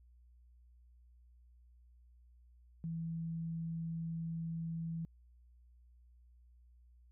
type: tone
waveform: sine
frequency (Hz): 164.7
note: E3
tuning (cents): -1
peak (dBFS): -37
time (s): 2.84-5.05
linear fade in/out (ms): 0
effects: added 60 Hz sine -60 dBFS peak until 7.11 s